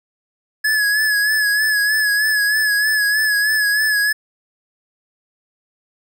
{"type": "tone with vibrato", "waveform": "square", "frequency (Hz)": 1700, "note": "G#6", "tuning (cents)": 40, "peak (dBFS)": -15, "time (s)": [0.64, 4.13], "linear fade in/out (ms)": 10, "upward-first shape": "sine", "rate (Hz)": 3.2, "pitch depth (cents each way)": 45, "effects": []}